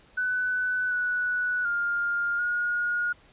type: tone with pitch steps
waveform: sine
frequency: 1498 / 1476 / 1407 / 1437 Hz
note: F#6 / F#6 / F6 / F6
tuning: +21 / -5 / +12 / +49 cents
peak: -24 dBFS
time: 0.17-3.13 s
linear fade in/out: 10 ms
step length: 740 ms
effects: pink hiss -57 dBFS RMS until 3.32 s + resampled to 8000 Hz